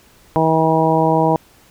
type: harmonic tone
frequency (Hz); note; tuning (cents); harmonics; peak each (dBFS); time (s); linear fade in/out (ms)
160.4; E3; -47; 1 / 2 / 3 / 4 / 5 / 6; -19 / -19 / -19 / -19 / -19 / -19; 0.36-1.36; 0
effects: pink hiss -50 dBFS RMS until 1.7 s